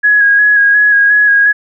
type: tone with vibrato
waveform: sine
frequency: 1661.2 Hz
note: G#6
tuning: in tune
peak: -5 dBFS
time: 0.03-1.53 s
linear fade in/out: 20 ms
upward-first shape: square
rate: 2.8 Hz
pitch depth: 20 cents each way
effects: none